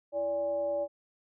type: tone with frequency modulation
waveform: sine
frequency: 577 Hz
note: D5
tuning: 31 cents flat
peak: -28 dBFS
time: 0.12-0.88 s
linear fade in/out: 50 ms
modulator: 244 Hz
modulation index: 0.4
effects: none